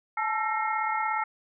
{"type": "tone cluster", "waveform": "sine", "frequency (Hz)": [863, 900, 1341, 1851, 2149], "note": ["A5", "A5", "E6", "A#6", "C7"], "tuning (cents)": [-34, 39, 29, -13, 46], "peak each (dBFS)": [-29, -35, -30, -37, -34], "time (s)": [0.17, 1.24], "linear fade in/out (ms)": 5, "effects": []}